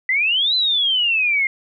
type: exponential two-way sweep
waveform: sine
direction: up then down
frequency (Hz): 1975.5 to 4071 to 2105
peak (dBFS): -15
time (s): 0.09-1.47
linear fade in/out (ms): 2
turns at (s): 0.55
effects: none